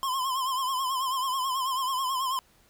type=tone with vibrato; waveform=square; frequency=1046.5 Hz; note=C6; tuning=in tune; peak=-27 dBFS; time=0.03-2.39 s; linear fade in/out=0 ms; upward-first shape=triangle; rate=9.2 Hz; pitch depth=92 cents each way; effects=pink hiss -62 dBFS RMS until 2.69 s